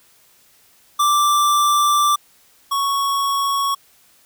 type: tone pair in turn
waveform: square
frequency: 1174.7 / 1110.9 Hz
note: D6 / C#6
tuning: 0 / +3 cents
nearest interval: minor second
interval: 97 cents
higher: first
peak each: -14 / -18 dBFS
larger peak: first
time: 0.99-2.16 / 2.71-3.75 s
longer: first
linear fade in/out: 10 ms
effects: white hiss -54 dBFS RMS until 4.25 s